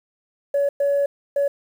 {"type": "tone bursts at uneven times", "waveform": "sine", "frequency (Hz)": 565, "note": "C#5", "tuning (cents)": 33, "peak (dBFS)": -15, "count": 3, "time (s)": [[0.54, 0.69], [0.8, 1.06], [1.36, 1.48]], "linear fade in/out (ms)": 5, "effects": ["tanh soft clip ceiling -14 dBFS", "8-bit"]}